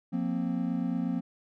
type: chord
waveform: triangle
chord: F suspended fourth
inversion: none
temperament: equal with one note detuned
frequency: 176.44 / 233.1 / 261.6 Hz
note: F3 / Bb3 / C4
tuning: +18 / 0 / 0 cents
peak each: -30 dBFS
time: 0.12-1.21 s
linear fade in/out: 20 ms
effects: none